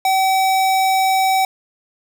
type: tone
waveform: square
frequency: 764 Hz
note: G5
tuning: 45 cents flat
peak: -14 dBFS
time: 0.05-1.45 s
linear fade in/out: 2 ms
effects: none